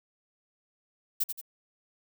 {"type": "noise with echo", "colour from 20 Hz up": "violet", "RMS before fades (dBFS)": -27, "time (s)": [1.2, 1.24], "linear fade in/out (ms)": 10, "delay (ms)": 87, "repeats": 2, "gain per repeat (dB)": -7, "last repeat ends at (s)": 1.414, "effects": []}